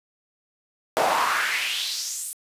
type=noise with high-pass filter sweep; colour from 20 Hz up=brown; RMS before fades=-25 dBFS; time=0.97-2.33 s; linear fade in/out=0 ms; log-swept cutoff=630 to 9900 Hz; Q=3.2; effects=resampled to 32000 Hz